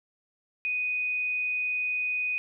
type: tone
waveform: sine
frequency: 2489 Hz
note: D#7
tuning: in tune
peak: -26 dBFS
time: 0.65-2.38 s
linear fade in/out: 0 ms
effects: none